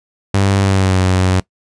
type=tone with pitch glide; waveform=sawtooth; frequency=98.2 to 92.8 Hz; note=G2 to F#2; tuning=+4 to +6 cents; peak=-7 dBFS; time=0.34-1.4 s; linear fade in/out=5 ms; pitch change=-98 cents; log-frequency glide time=0.62-1 s; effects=noise-tail reverb RT60 0.1 s tail -21 dB re dry + resampled to 22050 Hz